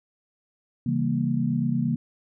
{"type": "chord", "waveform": "sine", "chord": "C# diminished seventh", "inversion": "none", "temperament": "equal with one note detuned", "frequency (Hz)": [135.97, 164.81, 196, 233.1], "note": ["C#3", "E3", "G3", "Bb3"], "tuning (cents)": [-33, 0, 0, 0], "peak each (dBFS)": [-27, -28, -31, -25], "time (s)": [0.86, 1.96], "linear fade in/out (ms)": 5, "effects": []}